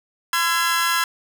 sawtooth tone cluster, 1023 / 1349 / 1664 Hz, C6 / E6 / G#6, -39 / +40 / +3 cents, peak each -19 dBFS, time 0.33-1.04 s, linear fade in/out 2 ms, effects none

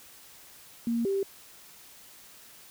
sine tone pair in turn, 233.1 / 392 Hz, A#3 / G4, 0 / 0 cents, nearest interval major sixth, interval 900 cents, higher second, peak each -25 dBFS, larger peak neither, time 0.87-1.05 / 1.05-1.23 s, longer neither, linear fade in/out 2 ms, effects white hiss -52 dBFS RMS until 2.7 s

